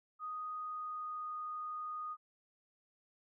sine tone with pitch glide, 1244.5 to 1235.9 Hz, D#6 to D#6, 0 to -12 cents, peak -39 dBFS, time 0.19-2.17 s, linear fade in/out 50 ms, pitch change -12 cents, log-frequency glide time 0.52-1.32 s, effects none

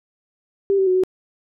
sine tone with pitch steps, 394.5 / 383.6 / 368.8 / 372.2 Hz, G4 / G4 / F#4 / F#4, +11 / -37 / -6 / +10 cents, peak -14 dBFS, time 0.7-1.036 s, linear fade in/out 0 ms, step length 84 ms, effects none

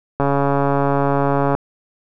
click train, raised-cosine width 1 ms, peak -4 dBFS, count 190, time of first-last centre 0.2-1.55 s, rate 140 Hz, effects none

